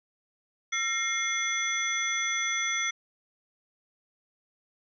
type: tone cluster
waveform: sine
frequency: 1357 / 1847 / 2128 / 3408 / 5990 Hz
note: E6 / A#6 / C7 / G#7 / F#8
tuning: +50 / -16 / +29 / +44 / +20 cents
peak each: -36 / -38 / -29 / -34 / -33 dBFS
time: 0.72-2.91 s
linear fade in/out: 10 ms
effects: none